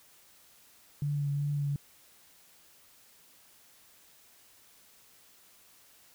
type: tone with vibrato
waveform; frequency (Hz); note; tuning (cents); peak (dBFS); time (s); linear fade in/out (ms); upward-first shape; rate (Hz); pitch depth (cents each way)
sine; 143.9; D3; -35; -28; 1.02-1.76; 2; triangle; 2.6; 24
effects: white hiss -60 dBFS RMS until 6.14 s